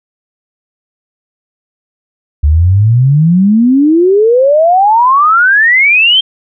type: exponential sweep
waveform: sine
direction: up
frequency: 70.6 to 3205 Hz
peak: -4 dBFS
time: 2.43-6.21 s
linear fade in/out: 10 ms
effects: none